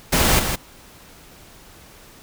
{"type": "noise with echo", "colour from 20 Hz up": "pink", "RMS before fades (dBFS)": -17, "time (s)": [0.12, 0.4], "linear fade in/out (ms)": 10, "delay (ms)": 160, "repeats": 1, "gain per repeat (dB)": -6, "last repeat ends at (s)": 0.56, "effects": ["pink hiss -46 dBFS RMS until 2.22 s"]}